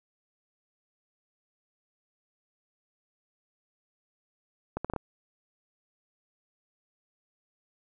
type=accelerating click train; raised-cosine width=1 ms; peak=-17 dBFS; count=5; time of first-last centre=4.77-4.963 s; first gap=76 ms; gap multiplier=0.7; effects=none